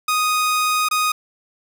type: tone with dropouts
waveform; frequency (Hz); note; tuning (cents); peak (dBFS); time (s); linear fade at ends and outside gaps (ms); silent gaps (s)
sawtooth; 1244.5; D#6; 0; -13; 0.08-1.12; 5; 0.887-0.911
effects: none